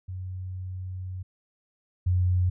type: tone pair in turn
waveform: sine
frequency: 92.5 / 90.6 Hz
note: F#2 / F#2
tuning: 0 / -36 cents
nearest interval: unison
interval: 36 cents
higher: first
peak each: -32 / -20 dBFS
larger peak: second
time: 0.08-1.23 / 2.06-2.5 s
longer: first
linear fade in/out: 10 ms
effects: none